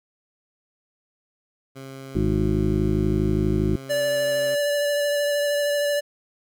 15% pulse tone, 134.5 Hz, C3, 48 cents sharp, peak -30 dBFS, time 1.75-4.56 s, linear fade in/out 20 ms
harmonic tone, 52.4 Hz, G#1, 16 cents sharp, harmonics 1 / 2 / 3 / 4 / 6 / 7, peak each -26 / -26 / -26 / -26 / -26 / -26 dBFS, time 2.15-3.76 s, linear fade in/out 5 ms
square tone with vibrato, 580 Hz, D5, 22 cents flat, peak -21 dBFS, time 3.89-6.01 s, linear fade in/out 20 ms, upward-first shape sine, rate 13 Hz, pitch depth 13 cents each way
effects none

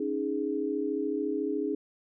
sine chord, C# suspended second, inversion none, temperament equal, 277.2 / 311.1 / 415.3 Hz, C#4 / D#4 / G#4, 0 / 0 / 0 cents, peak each -33 / -32 / -31 dBFS, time 0-1.75 s, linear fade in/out 5 ms, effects none

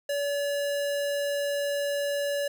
square tone, 571 Hz, D5, 49 cents flat, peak -27 dBFS, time 0.09-2.48 s, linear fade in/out 5 ms, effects none

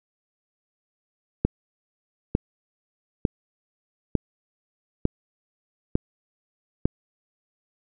click train, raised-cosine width 3 ms, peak -6 dBFS, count 7, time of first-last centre 1.45-6.855 s, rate 1.11 Hz, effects none

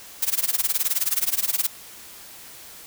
blue noise with tremolo, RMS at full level -20 dBFS, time 0.22-1.67 s, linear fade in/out 5 ms, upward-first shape sine, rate 19 Hz, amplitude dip 95%, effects white hiss -43 dBFS RMS until 2.86 s

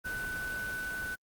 sine tone in noise, 1500 Hz, F#6, 23 cents sharp, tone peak -34 dBFS, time 0.04-1.16 s, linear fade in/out 20 ms, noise pink, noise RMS -43 dBFS, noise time 0.04-1.16 s, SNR +6 dB, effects Opus 32 kbps

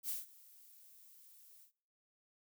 violet noise with ADSR envelope, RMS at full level -38 dBFS, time 0.03-1.72 s, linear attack 64 ms, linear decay 160 ms, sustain -23 dB, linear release 100 ms, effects noise-tail reverb RT60 0.6 s tail -23 dB re dry

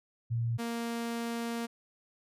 sine / sawtooth tone pair in turn, 116.54 / 233.1 Hz, A#2 / A#3, 0 / 0 cents, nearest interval octave, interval 1200 cents, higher second, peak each -28 / -29 dBFS, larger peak first, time 0.3-0.58 / 0.58-1.67 s, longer second, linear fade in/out 20 ms, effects resampled to 32000 Hz

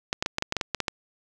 clicks, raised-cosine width 0.2 ms, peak -8 dBFS, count 11, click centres 0.129 / 0.225 / 0.261 / 0.384 / 0.424 / 0.524 / 0.567 / 0.612 / 0.747 / 0.803 / 0.882 s, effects none

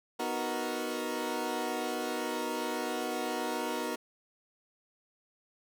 20% pulse chord, B major seventh, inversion none, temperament equal, 246.9 / 311.1 / 370 / 466.2 Hz, B3 / D#4 / F#4 / A#4, 0 / 0 / 0 / 0 cents, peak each -33 dBFS, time 0.19-3.96 s, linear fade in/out 10 ms, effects none

